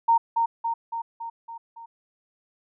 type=tone with echo; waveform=sine; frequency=922 Hz; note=A#5; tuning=19 cents flat; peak=-15 dBFS; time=0.08-0.18 s; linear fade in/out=10 ms; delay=280 ms; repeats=6; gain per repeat=-4 dB; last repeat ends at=1.86 s; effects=none